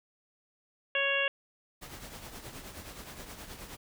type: harmonic tone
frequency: 554.4 Hz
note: C#5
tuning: in tune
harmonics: 1 / 2 / 3 / 4 / 5 / 6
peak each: -33 / -39 / -32 / -36 / -30 / -38 dBFS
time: 0.95-1.28 s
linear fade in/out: 2 ms
type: noise with tremolo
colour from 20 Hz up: pink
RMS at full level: -43 dBFS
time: 1.81-3.77 s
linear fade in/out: 20 ms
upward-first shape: triangle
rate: 9.5 Hz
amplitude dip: 60%
effects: none